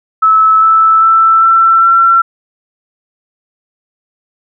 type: tone with pitch steps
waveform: sine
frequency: 1302 / 1314.8 / 1327.8 / 1340.9 / 1354.2 Hz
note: E6 / E6 / E6 / E6 / E6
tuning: -22 / -5 / +12 / +29 / +46 cents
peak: -4 dBFS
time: 0.22-2.22 s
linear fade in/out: 10 ms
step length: 400 ms
effects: none